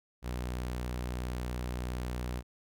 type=tone; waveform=sawtooth; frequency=61.5 Hz; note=B1; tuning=7 cents flat; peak=-30 dBFS; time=0.22-2.43 s; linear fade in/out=50 ms; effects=none